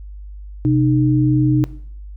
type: tone pair together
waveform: sine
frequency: 128.36 / 305.3 Hz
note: C3 / D#4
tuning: -33 / -33 cents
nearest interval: octave + minor third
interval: 1500 cents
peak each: -15 dBFS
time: 0.65-1.64 s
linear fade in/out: 0 ms
effects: noise-tail reverb RT60 0.6 s tail -18 dB re dry + added 50 Hz sine -31 dBFS peak until 2.16 s